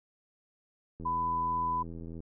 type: click train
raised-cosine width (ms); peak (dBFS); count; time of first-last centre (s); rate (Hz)
3; -31; 101; 1-2.203; 83.1
type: tone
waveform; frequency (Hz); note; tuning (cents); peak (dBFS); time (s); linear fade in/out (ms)
sine; 1000; B5; +21; -28; 1.05-1.83; 10
effects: none